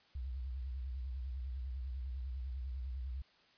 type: tone with vibrato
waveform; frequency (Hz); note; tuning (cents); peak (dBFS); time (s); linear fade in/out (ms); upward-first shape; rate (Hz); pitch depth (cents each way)
sine; 64.1; C2; -35; -38; 0.15-3.22; 5; sine; 10; 140
effects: white hiss -67 dBFS RMS until 3.57 s + resampled to 11025 Hz